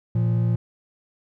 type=tone pair together; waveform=triangle; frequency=115.7 / 173.75 Hz; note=A#2 / F3; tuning=-13 / -9 cents; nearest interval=perfect fifth; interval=704 cents; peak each=-17 / -24 dBFS; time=0.15-0.56 s; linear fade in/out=5 ms; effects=none